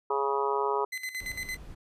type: harmonic tone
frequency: 138.8 Hz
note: C#3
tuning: 3 cents sharp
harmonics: 3 / 4 / 5 / 6 / 7 / 8 / 9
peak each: -29 / -39 / -39 / -35 / -30 / -37 / -35 dBFS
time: 0.1-0.85 s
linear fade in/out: 5 ms
type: tone with tremolo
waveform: 40% pulse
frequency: 2035 Hz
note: C7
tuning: 49 cents flat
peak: -31 dBFS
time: 0.92-1.57 s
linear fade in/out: 10 ms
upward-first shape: square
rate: 8.8 Hz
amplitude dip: 70%
type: noise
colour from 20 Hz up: brown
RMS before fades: -45 dBFS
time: 1.2-1.75 s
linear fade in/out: 10 ms
effects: resampled to 32000 Hz